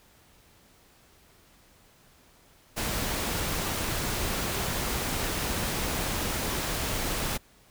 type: noise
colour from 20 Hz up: pink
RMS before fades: -30 dBFS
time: 2.76-7.38 s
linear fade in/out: 20 ms
effects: pink hiss -59 dBFS RMS until 7.7 s